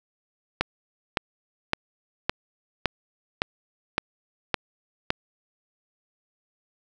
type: click train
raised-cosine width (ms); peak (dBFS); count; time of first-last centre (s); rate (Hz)
0.3; -5; 9; 0.61-5.104; 1.78
effects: none